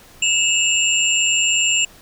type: tone cluster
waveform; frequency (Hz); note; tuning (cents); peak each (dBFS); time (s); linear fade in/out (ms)
sine; 2657 / 2868 / 7350; E7 / F7 / A#8; +13 / +45 / -25; -19; 0.22-1.85; 5
effects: pink hiss -46 dBFS RMS until 2.01 s